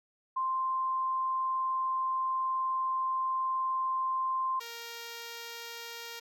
sine / 5% pulse tone pair in turn, 1046.5 / 466.2 Hz, C6 / A#4, 0 / 0 cents, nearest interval octave + major second, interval 1400 cents, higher first, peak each -28 / -29 dBFS, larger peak first, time 0.36-4.6 / 4.6-6.2 s, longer first, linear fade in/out 10 ms, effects none

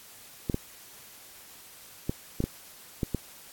clicks, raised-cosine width 3 ms, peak -14 dBFS, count 7, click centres 0.498 / 0.544 / 2.095 / 2.404 / 2.44 / 3.032 / 3.147 s, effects white hiss -50 dBFS RMS until 3.52 s + AAC 64 kbps

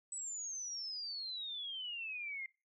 sine exponential sweep, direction down, 8030 to 2093 Hz, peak -40 dBFS, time 0.12-2.46 s, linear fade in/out 2 ms, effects noise-tail reverb RT60 0.3 s tail -22 dB re dry

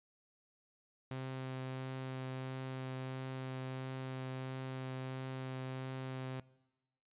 sawtooth tone with vibrato, 130.81 Hz, C3, in tune, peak -36 dBFS, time 1.11-6.4 s, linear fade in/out 2 ms, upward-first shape triangle, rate 1.5 Hz, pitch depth 9 cents each way, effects noise-tail reverb RT60 1.0 s tail -21 dB re dry + resampled to 8000 Hz

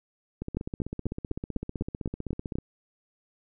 two click trains, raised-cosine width 3 ms, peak -20 / -16 dBFS, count 35 / 9, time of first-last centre 0.42-2.586 / 0.57-2.555 s, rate 15.7 / 4.03 Hz, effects none

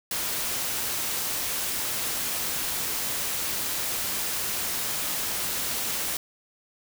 white noise, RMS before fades -29 dBFS, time 0.11-6.17 s, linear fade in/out 2 ms, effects none

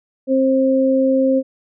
sine tone pair together, 265 / 530 Hz, C4 / C5, +22 / +22 cents, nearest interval octave, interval 1200 cents, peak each -15 dBFS, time 0.27-1.43 s, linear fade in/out 50 ms, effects none

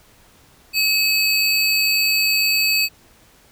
square tone pair together, 2564 / 4569 Hz, E7 / D8, -49 / -48 cents, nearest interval minor seventh, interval 1001 cents, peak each -19 dBFS, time 0.73-2.89 s, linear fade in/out 50 ms, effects pink hiss -52 dBFS RMS until 3.51 s

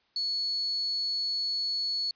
sine tone, 4400 Hz, C#8, 14 cents flat, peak -27 dBFS, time 0.16-2.11 s, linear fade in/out 2 ms, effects white hiss -69 dBFS RMS until 2.15 s + resampled to 11025 Hz

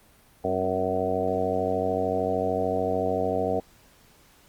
harmonic tone with a mistuned harmonic, 93.4 Hz, F#2, 17 cents sharp, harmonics 1 / 2 / 3 / 4 / 5 / 6 / 7 / 8, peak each -36 / -35 / -33 / -35 / -28 / -32 / -29 / -31 dBFS, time 0.44-3.6 s, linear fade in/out 5 ms, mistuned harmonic 3, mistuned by -45 cents, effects pink hiss -57 dBFS RMS until 4.48 s + Opus 32 kbps

